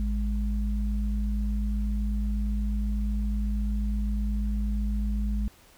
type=tone pair together; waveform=sine; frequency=54.11 / 207.7 Hz; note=A1 / G#3; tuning=-28 / 0 cents; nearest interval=octave + major seventh; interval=2328 cents; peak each=-25 / -32 dBFS; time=0-5.48 s; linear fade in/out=0 ms; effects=pink hiss -56 dBFS RMS until 5.77 s